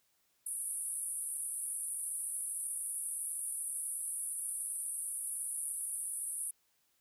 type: band-pass noise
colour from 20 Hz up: pink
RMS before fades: -39 dBFS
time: 0.46-6.51 s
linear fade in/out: 5 ms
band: 9200 to 11000 Hz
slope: 96 dB/octave
effects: white hiss -75 dBFS RMS until 7 s